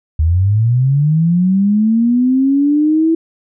sine linear sweep, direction up, 74.9 to 329.6 Hz, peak -9 dBFS, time 0.19-3.15 s, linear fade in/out 5 ms, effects none

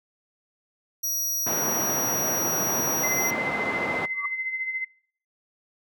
sawtooth tone, 5760 Hz, F#8, 47 cents flat, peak -22 dBFS, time 1.03-3.31 s, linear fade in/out 10 ms
white band-pass noise, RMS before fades -30 dBFS, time 1.46-4.06 s, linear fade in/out 10 ms, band 140 to 1000 Hz, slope 12 dB/octave
sine tone with tremolo, 2060 Hz, C7, 28 cents flat, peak -24 dBFS, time 3.03-4.85 s, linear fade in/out 10 ms, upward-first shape sine, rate 14 Hz, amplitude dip 55%
sine tone with exponential growth, 1141 Hz, C#6, 50 cents sharp, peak -25 dBFS, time 4.12-4.26 s, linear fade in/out 5 ms, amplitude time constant 30 ms
effects noise-tail reverb RT60 0.6 s tail -26 dB re dry

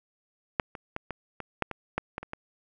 clicks, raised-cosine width 0.5 ms, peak -8 / -24 / -17 / -19 / -21 / -10 / -19 / -12 / -17 / -24 / -20 dBFS, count 11, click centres 0.598 / 0.752 / 0.964 / 1.107 / 1.403 / 1.623 / 1.713 / 1.98 / 2.181 / 2.23 / 2.334 s, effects none

